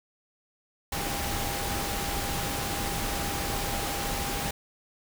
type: tone in noise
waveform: sine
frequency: 802 Hz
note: G5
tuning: 39 cents sharp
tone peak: -37 dBFS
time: 0.92-4.51 s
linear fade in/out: 5 ms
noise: pink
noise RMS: -31 dBFS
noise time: 0.92-4.51 s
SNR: -9 dB
effects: none